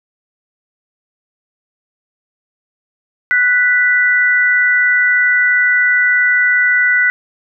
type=tone pair together; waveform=sine; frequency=1481.4 / 1975.5 Hz; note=F#6 / B6; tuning=+2 / 0 cents; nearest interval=perfect fourth; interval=498 cents; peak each=-12 dBFS; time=3.31-7.1 s; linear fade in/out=0 ms; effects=none